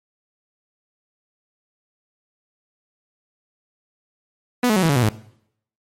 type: tone with pitch steps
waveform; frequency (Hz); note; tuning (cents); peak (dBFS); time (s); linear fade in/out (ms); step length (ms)
sawtooth; 246.9 / 214.9 / 187.12 / 162.89 / 141.81 / 123.45 / 107.47; B3 / A3 / F#3 / E3 / C#3 / B2 / A2; 0 / -41 / +20 / -20 / +40 / 0 / -40; -11; 4.63-5.092; 5; 66
effects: noise-tail reverb RT60 0.7 s tail -19 dB re dry + MP3 64 kbps